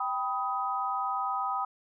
sine chord, G augmented, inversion none, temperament equal with one note detuned, 784 / 987.8 / 1256.8 Hz, G5 / B5 / D#6, 0 / 0 / +17 cents, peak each -33 / -34 / -31 dBFS, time 0-1.65 s, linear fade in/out 5 ms, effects none

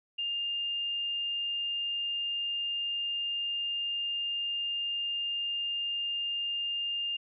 sine tone, 2809 Hz, F7, 9 cents sharp, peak -30 dBFS, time 0.18-7.17 s, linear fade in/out 10 ms, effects none

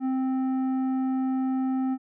sine tone with tanh clipping, 261.6 Hz, C4, in tune, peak -25 dBFS, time 0-1.98 s, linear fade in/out 50 ms, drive 9 dB, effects none

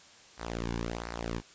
sawtooth tone with flanger, 57.8 Hz, A#1, 14 cents flat, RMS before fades -36 dBFS, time 0.37-1.42 s, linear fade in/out 50 ms, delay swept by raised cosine 0.29 to 1.59 ms, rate 1.4 Hz, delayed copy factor -0.8, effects white hiss -55 dBFS RMS until 1.54 s + resampled to 16000 Hz

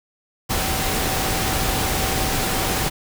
sine tone in noise, 766 Hz, G5, 40 cents flat, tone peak -30 dBFS, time 0.49-2.9 s, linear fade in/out 20 ms, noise pink, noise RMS -22 dBFS, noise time 0.49-2.9 s, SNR -11 dB, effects none

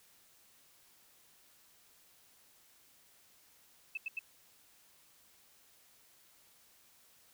sine tone bursts, 2623 Hz, E7, 9 cents flat, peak -35 dBFS, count 3, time 3.95-4.192 s, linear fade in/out 5 ms, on 24 ms, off 85 ms, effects white hiss -65 dBFS RMS until 7.33 s

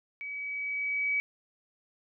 sine tone with level ramp, 2277 Hz, C#7, 46 cents sharp, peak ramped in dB -36 to -25 dBFS, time 0.21-1.2 s, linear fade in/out 0 ms, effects none

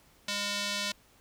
square tone with band-pass filter, 203.4 Hz, G#3, 36 cents flat, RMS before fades -33 dBFS, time 0.28-0.92 s, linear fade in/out 5 ms, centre 4200 Hz, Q 1.2, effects pink hiss -62 dBFS RMS until 1.2 s

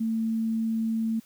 sine tone, 224.1 Hz, A3, 32 cents sharp, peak -24 dBFS, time 0-1.2 s, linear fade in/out 10 ms, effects white hiss -58 dBFS RMS until 1.25 s

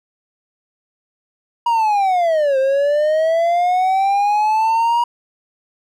triangle linear two-way sweep, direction down then up, 957 to 525 to 957 Hz, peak -11 dBFS, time 1.66-5.04 s, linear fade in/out 5 ms, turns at 2.58 s, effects none

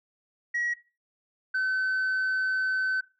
sine tone pair in turn, 1911 / 1524.2 Hz, A#6 / G6, +43 / -49 cents, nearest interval major third, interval 392 cents, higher first, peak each -24 / -22 dBFS, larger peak second, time 0.54-0.74 / 1.54-3.01 s, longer second, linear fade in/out 10 ms, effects noise-tail reverb RT60 0.3 s tail -18 dB re dry + tanh soft clip ceiling -23 dBFS

